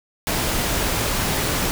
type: noise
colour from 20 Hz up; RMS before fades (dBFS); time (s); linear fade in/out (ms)
pink; -22; 0.27-1.71; 0
effects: none